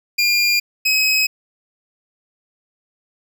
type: tone pair in turn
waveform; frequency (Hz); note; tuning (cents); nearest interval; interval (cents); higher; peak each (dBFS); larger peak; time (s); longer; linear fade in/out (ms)
25% pulse; 2400 / 2545; D7 / D#7; +37 / +39; minor second; 102; second; -10; neither; 0.18-0.6 / 0.85-1.27; neither; 10
effects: none